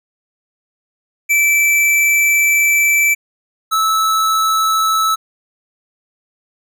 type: tone pair in turn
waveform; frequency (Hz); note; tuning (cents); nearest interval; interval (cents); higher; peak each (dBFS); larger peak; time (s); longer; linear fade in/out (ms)
square; 2323 / 1306.6; D7 / E6; -20 / -16; minor seventh; 996; first; -11 / -13; first; 1.29-3.15 / 3.71-5.16; first; 20
effects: none